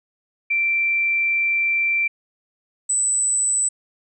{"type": "tone pair in turn", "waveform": "sine", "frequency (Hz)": [2349, 7986], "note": ["D7", "B8"], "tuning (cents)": [0, 18], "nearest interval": "octave + major sixth", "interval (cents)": 2118, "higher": "second", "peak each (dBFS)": -17, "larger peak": "neither", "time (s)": [[0.5, 2.08], [2.89, 3.69]], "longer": "first", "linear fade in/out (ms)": 10, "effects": []}